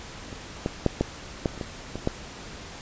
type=clicks; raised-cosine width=2 ms; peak=-26 / -11 / -6 / -8 / -9 / -25 / -17 / -18 / -9 dBFS; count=9; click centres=0.328 / 0.661 / 0.863 / 1.01 / 1.458 / 1.577 / 1.612 / 1.956 / 2.074 s; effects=pink hiss -41 dBFS RMS until 2.81 s + resampled to 16000 Hz